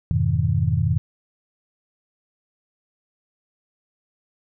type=chord; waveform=sine; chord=F half-diminished seventh; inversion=none; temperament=just; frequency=87.31 / 104.77 / 125.72 / 157.15 Hz; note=F2 / Ab2 / Cb3 / Eb3; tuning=0 / +16 / +31 / +18 cents; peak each=-23 dBFS; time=0.11-0.98 s; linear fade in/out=0 ms; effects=none